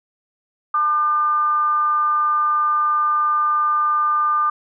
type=tone with frequency modulation; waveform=sine; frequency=1200 Hz; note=D6; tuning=37 cents sharp; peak=-15 dBFS; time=0.74-4.5 s; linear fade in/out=5 ms; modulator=323 Hz; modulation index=0.28; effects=none